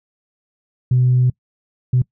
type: tone bursts at uneven times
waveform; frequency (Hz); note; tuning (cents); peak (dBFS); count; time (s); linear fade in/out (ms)
sine; 125.8; B2; +32; -10; 2; 0.91-1.3 / 1.93-2.02; 5
effects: noise-tail reverb RT60 0.1 s tail -24 dB re dry + tanh soft clip ceiling -7 dBFS